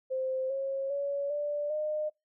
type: tone with pitch steps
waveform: sine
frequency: 522 / 542.6 / 564 / 586.3 / 609.4 Hz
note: C5 / C#5 / C#5 / D5 / D#5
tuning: -4 / -37 / +30 / -3 / -36 cents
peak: -29 dBFS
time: 0.1-2.1 s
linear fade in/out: 20 ms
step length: 400 ms
effects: noise-tail reverb RT60 0.2 s tail -24 dB re dry